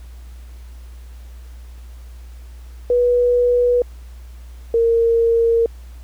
sine tone pair in turn, 487.9 / 461.7 Hz, B4 / A#4, -21 / -17 cents, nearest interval minor second, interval 96 cents, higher first, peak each -12 dBFS, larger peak neither, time 2.9-3.82 / 4.74-5.66 s, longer neither, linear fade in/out 2 ms, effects added 60 Hz sine -34 dBFS peak until 6.03 s + pink hiss -52 dBFS RMS until 6.03 s

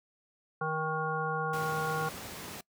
harmonic tone, 157.5 Hz, D#3, 21 cents sharp, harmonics 1 / 3 / 5 / 7 / 9, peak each -36 / -36 / -36 / -36 / -36 dBFS, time 0.61-2.09 s, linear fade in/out 5 ms
pink noise, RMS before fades -42 dBFS, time 1.53-2.61 s, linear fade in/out 5 ms
effects noise-tail reverb RT60 0.1 s tail -23 dB re dry + high-pass 100 Hz 12 dB/octave

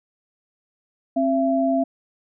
sine tone pair together, 267 / 672.8 Hz, C4 / E5, +35 / +35 cents, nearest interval octave + major third, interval 1600 cents, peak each -20 dBFS, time 1.16-1.84 s, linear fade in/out 10 ms, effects none

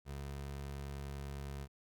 25% pulse tone, 69.8 Hz, C#2, 13 cents sharp, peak -38 dBFS, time 0.05-1.68 s, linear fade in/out 50 ms, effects none

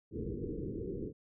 white low-pass noise, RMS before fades -39 dBFS, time 0.11-1.13 s, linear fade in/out 50 ms, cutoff 470 Hz, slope 96 dB/octave, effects none

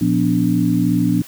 harmonic tone with a mistuned harmonic, 58.27 Hz, A#1, in tune, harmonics 2 / 3 / 4 / 5, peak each -22 / -18 / -19 / -18 dBFS, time 0.01-1.22 s, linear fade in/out 5 ms, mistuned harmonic 4, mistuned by +110 cents, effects white hiss -40 dBFS RMS until 1.27 s

